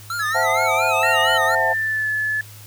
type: tone with vibrato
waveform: square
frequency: 1312 Hz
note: E6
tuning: 9 cents flat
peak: -24 dBFS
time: 0.1-1.55 s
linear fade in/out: 2 ms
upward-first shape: sine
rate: 4.3 Hz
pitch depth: 130 cents each way
type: linear sweep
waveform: triangle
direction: up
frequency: 1661.2 to 3055 Hz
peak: -20 dBFS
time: 0.19-1.38 s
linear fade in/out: 10 ms
type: chord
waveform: sine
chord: F# half-diminished seventh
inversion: second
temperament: equal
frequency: 523.3 / 659.3 / 740 / 880 Hz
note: C5 / E5 / F#5 / A5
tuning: 0 / 0 / 0 / 0 cents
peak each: -25 / -23 / -25 / -22 dBFS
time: 0.34-1.74 s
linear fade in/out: 20 ms
type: tone with pitch glide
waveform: sine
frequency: 1859 to 1724.5 Hz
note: A#6 to A6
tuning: -5 to -35 cents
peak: -19 dBFS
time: 1.03-2.41 s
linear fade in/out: 2 ms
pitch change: -130 cents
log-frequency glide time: 1.32-2.09 s
effects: added 104 Hz sine -40 dBFS peak until 2.66 s + white hiss -44 dBFS RMS until 2.66 s